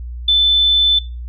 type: tone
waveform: sine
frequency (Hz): 3520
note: A7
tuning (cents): 0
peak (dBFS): -9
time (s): 0.28-0.99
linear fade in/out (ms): 5
effects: noise-tail reverb RT60 0.3 s tail -21 dB re dry + added 60 Hz sine -25 dBFS peak until 1.28 s